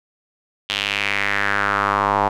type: tone with band-pass filter sweep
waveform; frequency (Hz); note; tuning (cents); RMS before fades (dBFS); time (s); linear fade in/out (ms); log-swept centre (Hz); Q
square; 50.4; G1; +49; -20; 0.69-2.29; 10; 3200 to 870; 3.3
effects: none